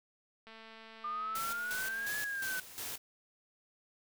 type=click train; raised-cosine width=0.3 ms; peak=-37 dBFS; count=357; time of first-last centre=0.47-2.066 s; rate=223 Hz
type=exponential two-way sweep; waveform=sine; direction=up then down; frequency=1195 to 1703 to 1498 Hz; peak=-35 dBFS; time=1.04-2.6 s; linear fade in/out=5 ms; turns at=2.18 s
type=noise with tremolo; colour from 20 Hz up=white; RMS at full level=-41 dBFS; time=1.35-2.98 s; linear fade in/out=5 ms; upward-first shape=square; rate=2.8 Hz; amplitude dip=70%
effects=none